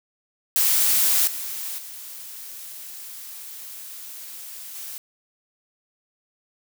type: noise with level steps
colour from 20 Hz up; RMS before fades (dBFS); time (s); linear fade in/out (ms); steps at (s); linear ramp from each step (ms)
blue; -19 / -31 / -38 / -35; 0.56-4.98; 0; 1.27 / 1.78 / 4.75; 5
effects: none